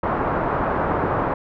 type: low-pass noise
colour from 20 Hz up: white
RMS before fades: -22 dBFS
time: 0.03-1.34 s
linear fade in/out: 5 ms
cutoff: 1200 Hz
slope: 24 dB/octave
effects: none